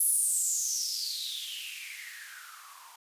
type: noise with band-pass filter sweep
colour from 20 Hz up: violet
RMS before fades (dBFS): -33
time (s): 0-2.96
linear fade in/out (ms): 5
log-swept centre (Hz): 11000 to 920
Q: 8
effects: resampled to 32000 Hz